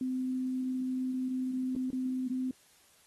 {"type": "tone with dropouts", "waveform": "sine", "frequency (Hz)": 257, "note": "C4", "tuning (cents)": -31, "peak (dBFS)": -30, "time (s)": [0.01, 2.51], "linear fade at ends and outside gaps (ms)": 2, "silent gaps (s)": [[1.752, 1.762], [1.904, 1.93]], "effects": ["white hiss -63 dBFS RMS until 3.06 s", "AAC 32 kbps"]}